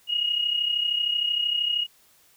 sine tone pair together, 2874 / 2907 Hz, F7 / F#7, +49 / -31 cents, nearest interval unison, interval 20 cents, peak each -23 / -29 dBFS, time 0.07-1.87 s, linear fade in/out 50 ms, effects white hiss -59 dBFS RMS until 2.36 s

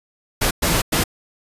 pink noise bursts at uneven times, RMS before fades -18 dBFS, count 3, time 0.41-0.51 / 0.62-0.82 / 0.92-1.04 s, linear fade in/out 10 ms, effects resampled to 32000 Hz

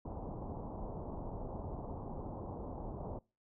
pink low-pass noise, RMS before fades -43 dBFS, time 0.05-3.19 s, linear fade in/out 5 ms, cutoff 980 Hz, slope 48 dB/octave, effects noise-tail reverb RT60 0.3 s tail -24 dB re dry

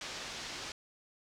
white low-pass noise, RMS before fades -43 dBFS, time 0.01-0.72 s, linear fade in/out 2 ms, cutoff 5900 Hz, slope 24 dB/octave, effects none

